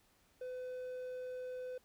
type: tone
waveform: triangle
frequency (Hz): 505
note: B4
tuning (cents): +39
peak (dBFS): -39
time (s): 0.41-1.78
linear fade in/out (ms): 5
effects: pink hiss -71 dBFS RMS until 1.84 s